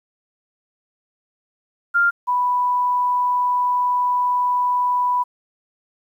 sine tone pair in turn, 1396.9 / 987.8 Hz, F6 / B5, 0 / 0 cents, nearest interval tritone, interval 600 cents, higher first, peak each -13 / -16 dBFS, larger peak first, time 1.94-2.11 / 2.27-5.24 s, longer second, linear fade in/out 20 ms, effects 9-bit

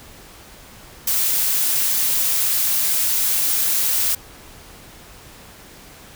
blue noise, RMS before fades -19 dBFS, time 1.07-4.15 s, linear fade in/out 5 ms, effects pink hiss -43 dBFS RMS until 6.15 s

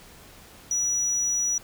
sine tone, 5850 Hz, F#8, 21 cents flat, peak -20 dBFS, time 0.71-1.58 s, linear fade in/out 2 ms, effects tanh soft clip ceiling -21 dBFS + pink hiss -49 dBFS RMS until 1.63 s

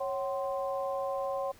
sine tone cluster, 549 / 758 / 1043 Hz, C#5 / F#5 / C6, -17 / +42 / -6 cents, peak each -32 / -37 / -38 dBFS, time 0-1.52 s, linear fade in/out 10 ms, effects pink hiss -58 dBFS RMS until 1.59 s

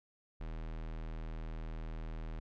square tone, 40 Hz, D#1, 49 cents sharp, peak -40 dBFS, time 0.4-2.4 s, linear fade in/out 10 ms, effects low-pass 3000 Hz 12 dB/octave

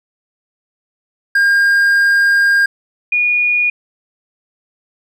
triangle / sine tone pair in turn, 1611 / 2446 Hz, G6 / D#7, +47 / -30 cents, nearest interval perfect fifth, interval 723 cents, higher second, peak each -7 / -11 dBFS, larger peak first, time 1.35-2.66 / 3.12-3.7 s, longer first, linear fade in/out 5 ms, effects none

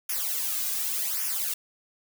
blue noise with flanger, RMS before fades -29 dBFS, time 0.09-1.54 s, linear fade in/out 5 ms, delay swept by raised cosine 0.24 to 2.24 ms, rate 0.87 Hz, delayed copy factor -0.85, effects none

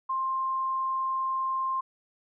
sine tone, 1055 Hz, C6, 14 cents sharp, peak -26 dBFS, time 0.09-1.81 s, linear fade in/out 10 ms, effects none

